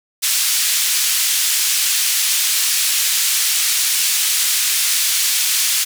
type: band-pass noise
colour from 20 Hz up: white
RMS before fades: -17 dBFS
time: 0.22-5.85 s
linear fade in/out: 20 ms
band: 2400 to 11000 Hz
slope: 12 dB/octave
effects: none